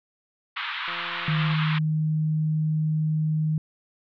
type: band-pass noise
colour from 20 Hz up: pink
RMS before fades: -31 dBFS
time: 0.56-1.79 s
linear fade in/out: 10 ms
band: 1000 to 3700 Hz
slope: 48 dB/octave
type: click train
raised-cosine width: 0.5 ms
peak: -26 dBFS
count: 114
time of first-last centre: 0.88-1.537 s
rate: 172 Hz
type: tone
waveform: sine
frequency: 155.5 Hz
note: D#3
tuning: 1 cent flat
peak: -21 dBFS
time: 1.28-3.58 s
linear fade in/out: 2 ms
effects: none